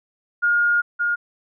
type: tone pair in turn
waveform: sine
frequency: 1423 / 1423 Hz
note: F6 / F6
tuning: +32 / +32 cents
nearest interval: unison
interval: 0 cents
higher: neither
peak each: -15 / -18 dBFS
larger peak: first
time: 0.42-0.82 / 0.99-1.16 s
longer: first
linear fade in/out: 20 ms
effects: none